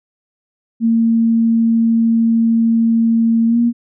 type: tone with pitch glide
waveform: sine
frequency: 228.3 to 236.2 Hz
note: A#3 to A#3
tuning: -36 to +23 cents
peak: -10 dBFS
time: 0.8-3.73 s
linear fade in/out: 50 ms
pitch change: +59 cents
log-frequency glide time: 3.47-3.58 s
effects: none